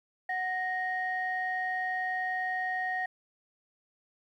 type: tone pair together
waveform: sine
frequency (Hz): 740 / 1864.7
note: F#5 / A#6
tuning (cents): 0 / 0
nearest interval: octave + major third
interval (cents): 1600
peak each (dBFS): -32 / -31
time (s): 0.29-3.06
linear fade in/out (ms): 5
effects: tanh soft clip ceiling -22 dBFS + 11-bit